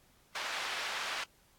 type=band-pass noise; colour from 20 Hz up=pink; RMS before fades=-38 dBFS; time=0.35-1.24 s; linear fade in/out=5 ms; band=1100 to 4100 Hz; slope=12 dB/octave; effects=pink hiss -66 dBFS RMS until 1.58 s + AAC 64 kbps